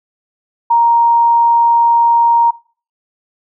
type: tone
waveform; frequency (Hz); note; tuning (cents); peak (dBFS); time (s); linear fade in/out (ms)
sine; 935; A#5; +5; -7; 0.7-2.51; 10
effects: noise-tail reverb RT60 0.4 s tail -21 dB re dry